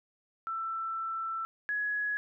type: tone pair in turn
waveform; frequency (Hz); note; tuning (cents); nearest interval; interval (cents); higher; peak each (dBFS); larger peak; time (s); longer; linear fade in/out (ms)
sine; 1333 / 1679.5; E6 / G#6; +19 / +19; major third; 400; second; -32 / -29; second; 0.47-1.45 / 1.69-2.17; first; 0
effects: none